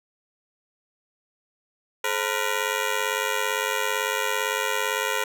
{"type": "ring-modulated tone", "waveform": "10% pulse", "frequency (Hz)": 478.4, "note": "A#4", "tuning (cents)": 45, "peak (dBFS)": -12, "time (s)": [2.04, 5.24], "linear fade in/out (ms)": 5, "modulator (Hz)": 48.9, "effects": []}